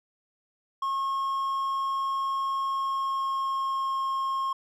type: tone with pitch glide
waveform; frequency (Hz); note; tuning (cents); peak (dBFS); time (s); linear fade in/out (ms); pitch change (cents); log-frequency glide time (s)
triangle; 1084 to 1075.3; C#6 to C6; -39 to +47; -24; 0.82-4.53; 5; -14; 2.68-4.01
effects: none